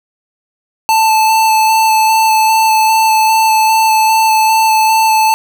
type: tone with vibrato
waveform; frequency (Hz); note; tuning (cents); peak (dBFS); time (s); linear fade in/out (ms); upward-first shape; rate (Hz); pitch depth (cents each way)
square; 880; A5; 0; -8; 0.89-5.34; 0; square; 2.5; 10
effects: none